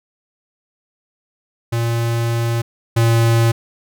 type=tone pair in turn; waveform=square; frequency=116.54 / 115.4 Hz; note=A#2 / A#2; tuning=0 / -17 cents; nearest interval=unison; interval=17 cents; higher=first; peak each=-17 / -12 dBFS; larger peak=second; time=1.72-2.62 / 2.96-3.52 s; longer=first; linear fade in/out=10 ms; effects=none